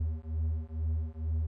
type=beating tone pair; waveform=triangle; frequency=78.2 / 80.4 Hz; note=D#2 / E2; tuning=+9 / -43 cents; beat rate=2.2 Hz; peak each=-31 dBFS; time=0-1.47 s; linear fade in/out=10 ms; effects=none